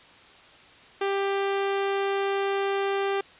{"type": "tone", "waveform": "sawtooth", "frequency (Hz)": 394.7, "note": "G4", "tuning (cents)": 12, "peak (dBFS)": -20, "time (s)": [1.01, 3.21], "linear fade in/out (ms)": 5, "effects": ["white hiss -51 dBFS RMS until 3.39 s", "resampled to 8000 Hz"]}